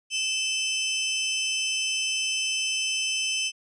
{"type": "tone pair together", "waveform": "25% pulse", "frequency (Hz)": [2623, 3066], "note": ["E7", "G7"], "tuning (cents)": [-9, -39], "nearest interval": "minor third", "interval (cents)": 270, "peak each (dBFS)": -24, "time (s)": [0.1, 3.52], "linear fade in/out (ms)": 50, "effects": ["resampled to 22050 Hz"]}